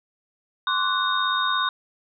sine tone cluster, 1049 / 1146 / 1484 / 3703 Hz, C6 / D6 / F#6 / A#7, +4 / -43 / +5 / -12 cents, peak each -26 dBFS, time 0.67-1.69 s, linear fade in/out 2 ms, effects none

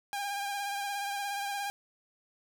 sawtooth tone with vibrato, 804 Hz, G5, 44 cents sharp, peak -29 dBFS, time 0.13-1.7 s, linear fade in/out 0 ms, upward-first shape triangle, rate 17 Hz, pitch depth 36 cents each way, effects none

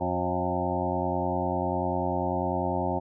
harmonic tone with a mistuned harmonic, 90.1 Hz, F#2, 45 cents flat, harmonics 1 / 2 / 3 / 4 / 6 / 7 / 8 / 9 / 10, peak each -34 / -34 / -34 / -34 / -34 / -34 / -34 / -34 / -34 dBFS, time 0-3 s, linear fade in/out 20 ms, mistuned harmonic 8, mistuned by -21 cents, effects none

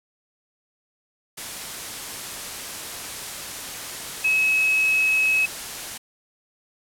sine tone in noise, 2566 Hz, E7, 47 cents flat, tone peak -17 dBFS, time 4.24-5.46 s, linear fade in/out 10 ms, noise white, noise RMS -33 dBFS, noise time 1.37-5.98 s, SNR +13 dB, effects low-pass 12000 Hz 12 dB/octave

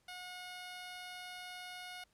10% pulse tone, 725 Hz, F#5, 35 cents flat, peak -37 dBFS, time 0.08-2.04 s, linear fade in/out 5 ms, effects pink hiss -74 dBFS RMS until 2.13 s + low-pass 11000 Hz 12 dB/octave

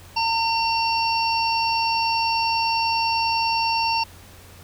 harmonic tone, 910 Hz, A#5, 42 cents flat, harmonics 1 / 3 / 5 / 6, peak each -21 / -26 / -28 / -29 dBFS, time 0.16-4.04 s, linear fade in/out 10 ms, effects added 89 Hz sine -46 dBFS peak until 4.63 s + pink hiss -47 dBFS RMS until 4.63 s

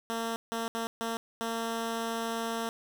10% pulse tone bursts at uneven times, 228.4 Hz, A#3, 35 cents flat, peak -23 dBFS, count 5, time 0.1-0.36 / 0.52-0.68 / 0.75-0.87 / 1.01-1.17 / 1.41-2.69 s, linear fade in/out 0 ms, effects 10-bit

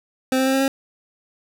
25% pulse tone with pitch steps, 260.4 / 263 / 265.6 / 268.2 / 270.8 Hz, C4 / C4 / C4 / C4 / C#4, -8 / +9 / +26 / +43 / -40 cents, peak -13 dBFS, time 0.32-0.68 s, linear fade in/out 2 ms, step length 72 ms, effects none

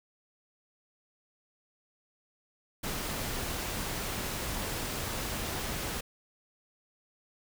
pink noise, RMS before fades -35 dBFS, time 2.83-6.01 s, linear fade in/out 10 ms, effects none

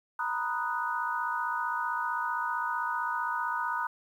sine chord, B major seventh, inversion third, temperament equal, 932.3 / 987.8 / 1244.5 / 1480 Hz, A#5 / B5 / D#6 / F#6, 0 / 0 / 0 / 0 cents, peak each -34 / -35 / -34 / -34 dBFS, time 0.19-3.87 s, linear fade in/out 5 ms, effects 10-bit

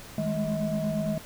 sine tone cluster, 159.1 / 205.5 / 214.2 / 638 Hz, D#3 / G#3 / A3 / D#5, +39 / -18 / -46 / +43 cents, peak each -30 dBFS, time 0.18-1.18 s, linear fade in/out 2 ms, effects tanh soft clip ceiling -20 dBFS + pink hiss -45 dBFS RMS until 1.25 s

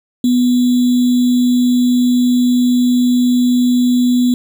sine tone with sample-and-hold, 246.9 Hz, B3, in tune, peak -9 dBFS, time 0.24-4.34 s, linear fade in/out 2 ms, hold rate 3675 Hz, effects none

